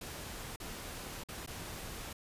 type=noise with dropouts; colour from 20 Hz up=pink; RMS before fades=-44 dBFS; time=0.01-2.13 s; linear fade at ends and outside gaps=5 ms; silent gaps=0.561-0.6 / 1.237-1.286 / 1.463-1.474 s; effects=resampled to 32000 Hz